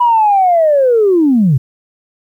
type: linear sweep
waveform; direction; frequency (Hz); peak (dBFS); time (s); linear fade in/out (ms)
sine; down; 985 to 118.5; -6; 0-1.58; 10
effects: tanh soft clip ceiling -2 dBFS + 8-bit